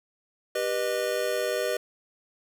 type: chord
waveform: square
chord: G augmented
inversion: none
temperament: just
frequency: 392 / 490 / 612.5 Hz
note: G4 / B4 / D#5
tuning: 0 / -14 / -27 cents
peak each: -33 / -30 / -30 dBFS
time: 0.55-1.77 s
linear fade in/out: 5 ms
effects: none